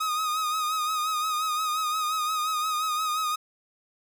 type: tone with vibrato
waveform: 45% pulse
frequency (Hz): 1250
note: D#6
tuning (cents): +8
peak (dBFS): -25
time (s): 0-3.36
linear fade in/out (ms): 10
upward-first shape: sine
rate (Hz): 5.7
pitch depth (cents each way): 45
effects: none